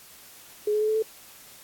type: tone with pitch steps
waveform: sine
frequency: 419.9 / 424.8 / 429.7 / 434.7 / 439.8 Hz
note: G#4 / G#4 / A4 / A4 / A4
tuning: +19 / +39 / -41 / -21 / -1 cents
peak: -21 dBFS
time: 0.67-1.025 s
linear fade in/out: 5 ms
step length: 71 ms
effects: white hiss -49 dBFS RMS until 1.63 s + AAC 64 kbps